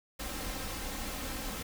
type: noise with comb filter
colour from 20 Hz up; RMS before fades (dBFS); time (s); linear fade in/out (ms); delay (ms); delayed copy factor
pink; -38; 0.19-1.63; 10; 3.8; +0.55
effects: none